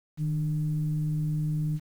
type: tone with frequency modulation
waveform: sine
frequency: 153.6 Hz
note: D#3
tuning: 22 cents flat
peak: -25 dBFS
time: 0.17-1.8 s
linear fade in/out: 50 ms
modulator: 144 Hz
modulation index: 0.34
effects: 9-bit